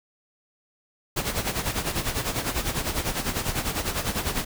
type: noise with tremolo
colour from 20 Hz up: pink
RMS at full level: -25 dBFS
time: 1.16-4.45 s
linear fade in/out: 10 ms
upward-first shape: sine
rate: 10 Hz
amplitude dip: 70%
effects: none